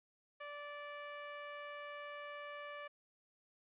15% pulse tone, 583 Hz, D5, 13 cents flat, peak -39 dBFS, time 0.4-2.88 s, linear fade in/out 10 ms, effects resampled to 8000 Hz + 13-bit

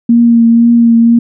sine tone with vibrato, 233.1 Hz, A#3, in tune, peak -3 dBFS, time 0.09-1.19 s, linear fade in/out 5 ms, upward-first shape triangle, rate 2 Hz, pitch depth 24 cents each way, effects none

